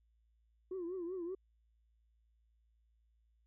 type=tone with vibrato; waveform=sine; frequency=357.3 Hz; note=F4; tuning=40 cents sharp; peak=-37 dBFS; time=0.71-1.35 s; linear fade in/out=5 ms; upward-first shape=triangle; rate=5.2 Hz; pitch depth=140 cents each way; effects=tanh soft clip ceiling -36 dBFS + added 56 Hz sine -70 dBFS peak until 3.46 s